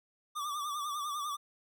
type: tone with vibrato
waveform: square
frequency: 1174.7 Hz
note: D6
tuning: in tune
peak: -35 dBFS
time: 0.35-1.37 s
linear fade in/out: 20 ms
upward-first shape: triangle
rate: 10 Hz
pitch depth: 86 cents each way
effects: none